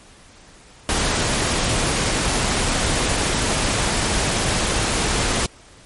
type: noise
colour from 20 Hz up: pink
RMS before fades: -20 dBFS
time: 0.89-5.46 s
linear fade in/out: 0 ms
effects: pink hiss -47 dBFS RMS until 5.85 s + MP3 48 kbps